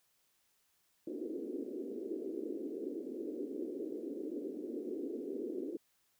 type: band-pass noise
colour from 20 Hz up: white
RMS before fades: -41 dBFS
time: 1.07-5.77 s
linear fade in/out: 5 ms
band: 260 to 430 Hz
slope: 48 dB/octave
effects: white hiss -75 dBFS RMS until 6.19 s